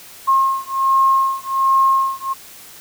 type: beating tone pair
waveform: sine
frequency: 1073 / 1074.3 Hz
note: C6 / C6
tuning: +43 / +45 cents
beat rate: 1.3 Hz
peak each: -16 dBFS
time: 0.27-2.34 s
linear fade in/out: 20 ms
effects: white hiss -40 dBFS RMS until 2.8 s